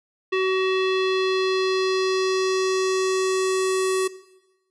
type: tone with low-pass filter sweep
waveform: square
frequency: 377.1 Hz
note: F#4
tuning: 33 cents sharp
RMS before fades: -22 dBFS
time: 0.32-4.08 s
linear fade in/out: 10 ms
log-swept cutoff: 2900 to 9200 Hz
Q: 2.2
effects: noise-tail reverb RT60 1.0 s tail -17 dB re dry